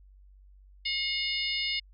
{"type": "harmonic tone", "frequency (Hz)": 720, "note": "F#5", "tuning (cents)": -47, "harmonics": [3, 4, 5, 6, 7], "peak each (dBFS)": [-33, -34, -35, -36, -36], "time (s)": [0.85, 1.8], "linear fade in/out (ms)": 10, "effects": ["added 48 Hz sine -52 dBFS peak until 1.93 s"]}